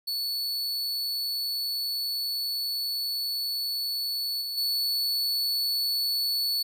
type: tone with level steps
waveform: 45% pulse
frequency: 4435 Hz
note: C#8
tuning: in tune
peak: -27 / -30 / -24 dBFS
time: 0.07-6.63 s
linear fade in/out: 10 ms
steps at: 4.41 / 4.57 s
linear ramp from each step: 10 ms
effects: none